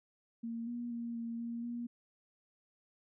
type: tone with pitch steps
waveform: sine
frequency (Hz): 230.7 / 239.4 / 234.5 / 231.6 / 234 / 238.1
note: A#3 / A#3 / A#3 / A#3 / A#3 / A#3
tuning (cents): -18 / +46 / +11 / -11 / +7 / +37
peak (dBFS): -37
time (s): 0.43-1.87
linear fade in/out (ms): 10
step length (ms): 240
effects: none